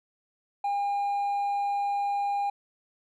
sine tone with hard clipping, 807 Hz, G#5, 50 cents flat, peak -26 dBFS, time 0.64-2.5 s, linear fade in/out 5 ms, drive 2 dB, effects none

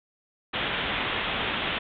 white low-pass noise, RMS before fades -29 dBFS, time 0.53-1.79 s, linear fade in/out 10 ms, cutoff 3600 Hz, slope 96 dB/octave, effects none

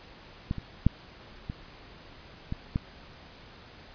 clicks, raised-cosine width 5 ms, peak -16 / -23 / -7 / -21 / -19 / -14 dBFS, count 6, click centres 0.511 / 0.583 / 0.866 / 1.499 / 2.524 / 2.759 s, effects pink hiss -50 dBFS RMS until 3.94 s + resampled to 11025 Hz

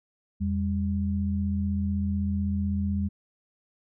sine tone pair together, 84.09 / 200 Hz, E2 / G3, +35 / +35 cents, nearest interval octave + minor third, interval 1500 cents, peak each -27 dBFS, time 0.4-3.09 s, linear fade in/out 20 ms, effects none

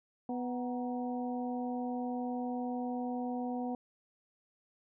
harmonic tone with a mistuned harmonic, 247.3 Hz, B3, 3 cents sharp, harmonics 1 / 2 / 3 / 4, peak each -35 / -42 / -40 / -50 dBFS, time 0.29-3.75 s, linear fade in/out 2 ms, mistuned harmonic 4, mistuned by -82 cents, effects none

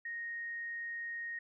sine tone, 1864.7 Hz, A#6, in tune, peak -38 dBFS, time 0.05-1.39 s, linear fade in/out 5 ms, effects none

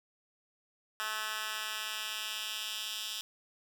10% pulse tone with high-pass filter sweep, 216.1 Hz, A3, 31 cents flat, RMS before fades -38 dBFS, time 1-3.21 s, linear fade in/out 0 ms, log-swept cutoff 1600 to 3500 Hz, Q 1.7, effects none

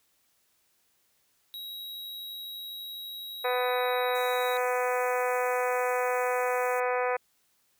square tone, 3839 Hz, B7, 50 cents flat, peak -38 dBFS, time 1.54-4.57 s, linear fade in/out 0 ms
harmonic tone, 249.3 Hz, B3, 16 cents sharp, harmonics 2 / 3 / 4 / 5 / 6 / 7 / 8 / 9 / 10, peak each -28 / -32 / -34 / -36 / -38 / -39 / -40 / -41 / -42 dBFS, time 3.44-7.17 s, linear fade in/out 10 ms
pink high-pass noise, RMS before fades -48 dBFS, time 4.15-6.8 s, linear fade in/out 2 ms, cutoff 5900 Hz, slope 96 dB/octave
effects white hiss -70 dBFS RMS until 7.79 s

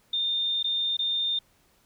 sine tone with dropouts, 3623 Hz, A7, 50 cents sharp, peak -24 dBFS, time 0.13-1.39 s, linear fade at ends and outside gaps 5 ms, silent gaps 0.629-0.642 / 0.969-0.99 s, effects pink hiss -64 dBFS RMS until 1.85 s

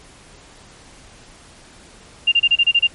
sine tone bursts, 2794 Hz, F7, in tune, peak -10 dBFS, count 8, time 2.27-2.873 s, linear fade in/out 10 ms, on 50 ms, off 29 ms, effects pink hiss -45 dBFS RMS until 2.94 s + MP3 48 kbps

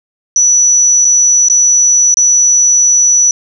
sine tone with dropouts, 5920 Hz, F#8, in tune, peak -5 dBFS, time 0.36-3.31 s, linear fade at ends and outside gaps 1 ms, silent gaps 1.047-1.051 / 1.485-1.499 / 2.142-2.17 s, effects none

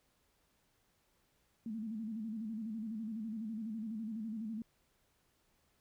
sine tone with vibrato, 220 Hz, A3, in tune, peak -38 dBFS, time 1.66-4.62 s, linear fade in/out 2 ms, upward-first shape square, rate 12 Hz, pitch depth 70 cents each way, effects pink hiss -75 dBFS RMS until 5.8 s

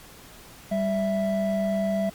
triangle tone pair together, 196.22 / 660 Hz, G3 / E5, +2 / +2 cents, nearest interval octave + major sixth, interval 2100 cents, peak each -23 dBFS, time 0.71-2.1 s, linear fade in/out 10 ms, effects pink hiss -47 dBFS RMS until 2.14 s + MP3 96 kbps

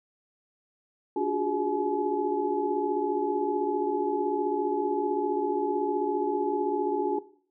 sine tone cluster, 290.9 / 356.2 / 371.6 / 410.3 / 852 Hz, D4 / F4 / F#4 / G#4 / G#5, -16 / +34 / +7 / -21 / +44 cents, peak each -31 dBFS, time 1.16-7.19 s, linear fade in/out 5 ms, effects noise-tail reverb RT60 0.5 s tail -17 dB re dry

